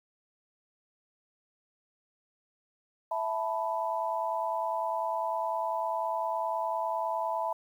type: chord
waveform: sine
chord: E suspended fourth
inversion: none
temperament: just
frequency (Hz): 659.3 / 879 / 988.9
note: E5 / A5 / B5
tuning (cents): 0 / -2 / +2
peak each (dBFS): -33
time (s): 3.11-7.53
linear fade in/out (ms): 5
effects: 10-bit